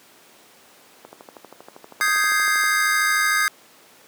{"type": "click train", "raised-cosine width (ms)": 1, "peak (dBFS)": -24, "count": 21, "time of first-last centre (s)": [1.05, 2.637], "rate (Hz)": 12.6}
{"type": "chord", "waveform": "square", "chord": "Ab major seventh", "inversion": "second", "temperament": "equal", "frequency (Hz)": [1244.5, 1568, 1661.2, 2093], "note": ["Eb6", "G6", "Ab6", "C7"], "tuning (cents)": [0, 0, 0, 0], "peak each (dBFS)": -24, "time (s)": [2.01, 3.48], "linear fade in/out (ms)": 0}
{"effects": ["pink hiss -50 dBFS RMS until 4.07 s", "high-pass 300 Hz 12 dB/octave"]}